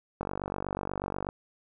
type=click train; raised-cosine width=1 ms; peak=-18 dBFS; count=53; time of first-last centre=0.21-1.289 s; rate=48.2 Hz; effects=none